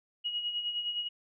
sine tone with tremolo, 2897 Hz, F#7, 37 cents flat, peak -29 dBFS, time 0.24-1.09 s, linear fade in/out 20 ms, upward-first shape sine, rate 9.7 Hz, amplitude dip 55%, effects none

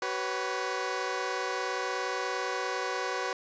15% pulse chord, F# suspended fourth, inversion none, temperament equal with one note detuned, 379.7 / 493.9 / 554.4 Hz, F#4 / B4 / C#5, +45 / 0 / 0 cents, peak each -28 / -27 / -31 dBFS, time 0.02-3.33 s, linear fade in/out 2 ms, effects resampled to 16000 Hz + 10-bit

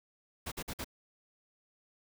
pink noise bursts, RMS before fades -39 dBFS, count 4, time 0.46-0.845 s, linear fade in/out 10 ms, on 58 ms, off 51 ms, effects none

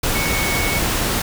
sine tone in noise, 2217 Hz, C#7, in tune, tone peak -23 dBFS, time 0.15-0.79 s, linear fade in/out 5 ms, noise pink, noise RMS -20 dBFS, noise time 0.03-1.22 s, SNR -6 dB, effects none

